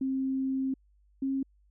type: tone pair in turn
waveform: sine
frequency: 265.6 / 269.5 Hz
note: C4 / C#4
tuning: +26 / -49 cents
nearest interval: unison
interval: 25 cents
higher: second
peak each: -27 dBFS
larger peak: neither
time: 0.01-0.74 / 1.22-1.43 s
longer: first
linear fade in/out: 5 ms
effects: added 50 Hz sine -61 dBFS peak until 1.7 s